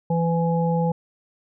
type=harmonic tone; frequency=167.3 Hz; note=E3; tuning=26 cents sharp; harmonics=1 / 3 / 5; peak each=-20 / -25 / -27 dBFS; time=0.1-0.92 s; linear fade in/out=5 ms; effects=none